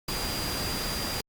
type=tone in noise; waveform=sine; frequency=4800 Hz; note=D8; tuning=37 cents sharp; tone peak=-35 dBFS; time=0.08-1.21 s; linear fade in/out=5 ms; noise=pink; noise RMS=-32 dBFS; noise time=0.08-1.21 s; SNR=-6 dB; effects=Opus 48 kbps